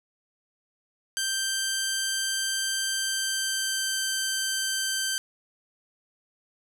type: tone with pitch glide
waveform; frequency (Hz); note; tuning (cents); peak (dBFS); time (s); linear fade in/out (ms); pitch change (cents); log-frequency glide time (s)
10% pulse; 1568 to 1556.3; G6 to G6; 0 to -13; -17; 1.17-5.18; 0; -13; 2.9-3.99
effects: none